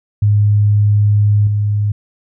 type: tone with level steps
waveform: sine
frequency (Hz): 103.83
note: G#2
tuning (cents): 0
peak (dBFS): -8 / -12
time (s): 0.22-1.92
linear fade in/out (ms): 5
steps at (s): 1.47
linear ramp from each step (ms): 2
effects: none